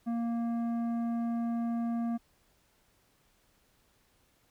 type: tone with tanh clipping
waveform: sine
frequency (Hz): 233.1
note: A#3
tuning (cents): 0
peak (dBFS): -31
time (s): 0.06-2.18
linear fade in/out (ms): 20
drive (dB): 10
effects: pink hiss -69 dBFS RMS until 4.5 s